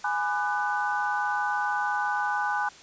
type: chord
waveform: sine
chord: G# half-diminished seventh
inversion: none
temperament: just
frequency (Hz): 830.6 / 996.7 / 1196.1 / 1495.1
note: G#5 / B5 / D6 / F#6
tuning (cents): 0 / +16 / +31 / +18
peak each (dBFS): -28 / -32 / -34 / -29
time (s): 0.04-2.69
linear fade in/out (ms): 5
effects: white hiss -49 dBFS RMS until 2.82 s + resampled to 16000 Hz